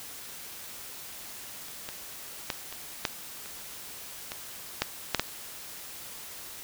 clicks, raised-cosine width 0.2 ms, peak -28 / -19 / -11 / -23 / -8 / -26 / -17 / -7 / -6 / -7 dBFS, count 10, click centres 1.684 / 1.889 / 2.502 / 2.726 / 3.052 / 3.459 / 4.319 / 4.82 / 5.147 / 5.196 s, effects white hiss -43 dBFS RMS until 6.63 s

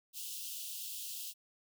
white high-pass noise, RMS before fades -43 dBFS, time 0.13-1.34 s, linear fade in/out 50 ms, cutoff 2700 Hz, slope 96 dB/octave, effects none

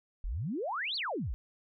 sine exponential two-way sweep, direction up then down, 35.38 to 4699 to 41.72 Hz, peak -32 dBFS, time 0.24-1.34 s, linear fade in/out 0 ms, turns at 0.96 s, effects none

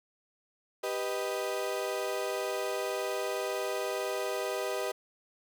35% pulse chord, G augmented, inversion none, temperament equal, 392 / 493.9 / 622.3 Hz, G4 / B4 / D#5, 0 / 0 / 0 cents, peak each -34 dBFS, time 0.83-4.92 s, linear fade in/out 10 ms, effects none

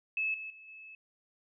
sine tone with level steps, 2600 Hz, E7, 24 cents flat, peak -29 / -39 / -50 / -47 dBFS, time 0.17-0.95 s, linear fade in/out 2 ms, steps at 0.34 / 0.5 / 0.68 s, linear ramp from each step 2 ms, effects none

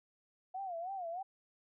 sine tone with vibrato, 723 Hz, F#5, 40 cents flat, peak -38 dBFS, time 0.54-1.23 s, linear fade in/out 10 ms, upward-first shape sine, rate 3.2 Hz, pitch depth 150 cents each way, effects none

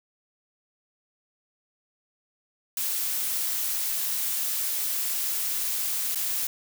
blue noise with dropouts, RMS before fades -28 dBFS, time 2.77-6.47 s, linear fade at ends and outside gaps 2 ms, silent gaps 6.149-6.156 s, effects none

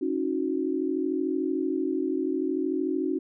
sine tone cluster, 274.9 / 315.5 / 368.6 Hz, C#4 / D#4 / F#4, -14 / +24 / -7 cents, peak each -29 dBFS, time 0.01-3.19 s, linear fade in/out 10 ms, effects none

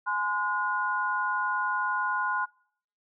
sine tone cluster, 841 / 1030 / 1443 Hz, G#5 / C6 / F#6, +22 / -28 / -44 cents, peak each -34 / -29 / -29 dBFS, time 0.06-2.46 s, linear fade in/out 20 ms, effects noise-tail reverb RT60 0.6 s tail -24 dB re dry

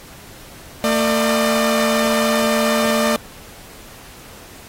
sawtooth tone pair together, 225.7 / 600 Hz, A3 / D5, +44 / +37 cents, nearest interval octave + perfect fourth, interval 1693 cents, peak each -14 dBFS, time 0.84-3.16 s, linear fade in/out 0 ms, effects pink hiss -41 dBFS RMS until 4.68 s + AAC 48 kbps

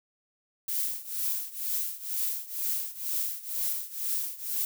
violet noise with tremolo, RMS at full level -28 dBFS, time 0.68-4.65 s, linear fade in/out 2 ms, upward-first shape triangle, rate 2.1 Hz, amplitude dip 90%, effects none

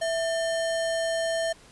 sine tone with sample-and-hold, 659.3 Hz, E5, in tune, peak -24 dBFS, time 0.01-1.53 s, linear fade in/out 10 ms, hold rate 2450 Hz, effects pink hiss -53 dBFS RMS until 1.71 s + resampled to 24000 Hz

